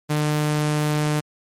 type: tone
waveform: sawtooth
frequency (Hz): 150.5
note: D3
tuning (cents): +43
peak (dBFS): -15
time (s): 0.09-1.21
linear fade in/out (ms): 20
effects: MP3 64 kbps